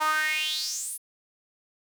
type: tone with high-pass filter sweep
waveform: sawtooth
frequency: 308.6 Hz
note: D#4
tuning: 14 cents flat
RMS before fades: -28 dBFS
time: 0-0.98 s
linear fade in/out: 20 ms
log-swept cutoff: 990 to 11000 Hz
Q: 6.1
effects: none